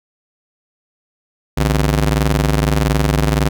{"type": "ring-modulated tone", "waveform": "sawtooth", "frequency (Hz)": 104.2, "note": "G#2", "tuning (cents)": 6, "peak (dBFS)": -6, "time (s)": [1.57, 3.49], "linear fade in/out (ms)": 10, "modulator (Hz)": 41.3, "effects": []}